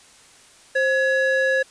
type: ring-modulated tone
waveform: triangle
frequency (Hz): 1108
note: C#6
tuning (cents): -1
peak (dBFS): -12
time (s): 0.75-1.63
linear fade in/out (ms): 10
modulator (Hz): 580
effects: white hiss -50 dBFS RMS until 1.7 s + resampled to 22050 Hz